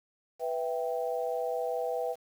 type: chord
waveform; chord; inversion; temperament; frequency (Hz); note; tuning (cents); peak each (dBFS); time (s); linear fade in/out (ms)
sine; E minor; second; equal; 493.9 / 659.3 / 784; B4 / E5 / G5; 0 / 0 / 0; -32 / -34 / -36; 0.39-2.16; 50
effects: 9-bit